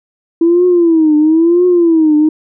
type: tone with vibrato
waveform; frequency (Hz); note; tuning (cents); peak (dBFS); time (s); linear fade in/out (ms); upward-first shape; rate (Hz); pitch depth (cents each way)
sine; 329.6; E4; 0; -5; 0.41-2.29; 5; triangle; 1; 170
effects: tanh soft clip ceiling -1 dBFS